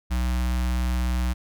square tone with notch filter, 61.74 Hz, B1, in tune, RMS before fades -24 dBFS, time 0.1-1.34 s, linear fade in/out 20 ms, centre 450 Hz, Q 1.1, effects none

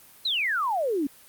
sine exponential sweep, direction down, 4186 to 264.4 Hz, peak -23 dBFS, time 0.25-1.07 s, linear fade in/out 5 ms, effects white hiss -52 dBFS RMS until 1.28 s + Opus 32 kbps

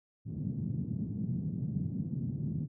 white band-pass noise, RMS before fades -35 dBFS, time 0.25-2.68 s, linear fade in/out 50 ms, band 110 to 190 Hz, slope 24 dB/octave, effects none

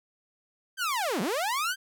sawtooth linear two-way sweep, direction down then up, 1599 to 164.81 to 1599 Hz, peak -23 dBFS, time 0.77-1.76 s, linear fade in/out 50 ms, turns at 1.21 s, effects none

